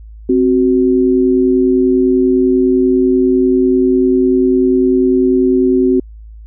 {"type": "tone pair together", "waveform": "sine", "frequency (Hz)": [261.6, 371.7], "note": ["C4", "F#4"], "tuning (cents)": [0, 8], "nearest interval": "tritone", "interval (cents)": 608, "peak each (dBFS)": -11, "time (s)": [0.29, 6], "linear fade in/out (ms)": 5, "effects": ["added 54 Hz sine -31 dBFS peak until 6.46 s"]}